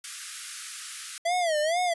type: high-pass noise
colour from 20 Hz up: white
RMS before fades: -37 dBFS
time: 0.04-1.18 s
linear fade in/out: 2 ms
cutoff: 1200 Hz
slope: 96 dB/octave
type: tone with vibrato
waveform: square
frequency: 659.3 Hz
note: E5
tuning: in tune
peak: -24 dBFS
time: 1.25-1.94 s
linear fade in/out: 10 ms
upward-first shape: sine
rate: 2.2 Hz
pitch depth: 170 cents each way
effects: resampled to 24000 Hz